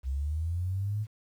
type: linear sweep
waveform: sine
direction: up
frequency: 63.5 to 109.3 Hz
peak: -28 dBFS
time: 0.03-1.07 s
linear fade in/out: 50 ms
effects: 10-bit